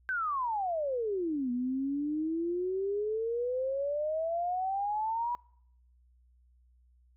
sine exponential two-way sweep, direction down then up, 1568 to 241.5 to 976 Hz, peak -29 dBFS, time 0.09-5.35 s, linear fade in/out 0 ms, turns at 1.51 s, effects noise-tail reverb RT60 0.7 s tail -25 dB re dry + added 61 Hz sine -61 dBFS peak until 7.16 s

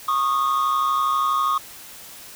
triangle tone pair together, 1100 / 1232.3 Hz, C#6 / D#6, -14 / -17 cents, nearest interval major second, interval 197 cents, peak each -18 dBFS, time 0.08-1.58 s, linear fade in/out 5 ms, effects tanh soft clip ceiling -13 dBFS + white hiss -41 dBFS RMS until 2.35 s

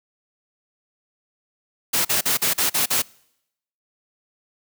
white noise bursts, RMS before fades -20 dBFS, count 7, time 1.93-3.022 s, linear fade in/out 10 ms, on 120 ms, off 42 ms, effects noise-tail reverb RT60 0.8 s tail -25 dB re dry + high-pass 100 Hz 12 dB/octave

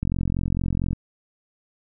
click train, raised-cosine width 5 ms, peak -12 dBFS, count 41, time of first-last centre 0.03-0.931 s, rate 44.4 Hz, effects none

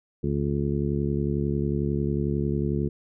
harmonic tone, 71.1 Hz, C#2, 45 cents sharp, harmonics 1 / 2 / 3 / 4 / 5 / 6, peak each -31 / -27 / -29 / -36 / -30 / -34 dBFS, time 0.23-2.89 s, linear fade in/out 10 ms, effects none

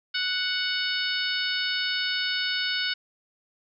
harmonic tone, 740 Hz, F#5, in tune, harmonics 2 / 3 / 4 / 5 / 6 / 7, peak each -30 / -34 / -31 / -32 / -32 / -36 dBFS, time 0.14-2.94 s, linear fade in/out 10 ms, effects none

